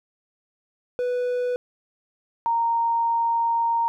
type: tone pair in turn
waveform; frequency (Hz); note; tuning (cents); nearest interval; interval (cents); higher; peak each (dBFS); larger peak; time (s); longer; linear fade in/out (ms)
triangle / sine; 493.9 / 927; B4 / A#5; 0 / -10; major seventh; 1090; second; -20 / -19; second; 0.99-1.56 / 2.46-3.88; second; 0
effects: none